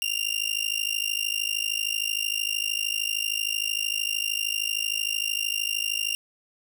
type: tone with amplitude modulation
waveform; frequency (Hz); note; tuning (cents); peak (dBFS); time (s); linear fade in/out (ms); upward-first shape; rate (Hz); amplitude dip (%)
sawtooth; 2794; F7; 0; -18; 0.02-6.15; 0; sine; 53.1; 95
effects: none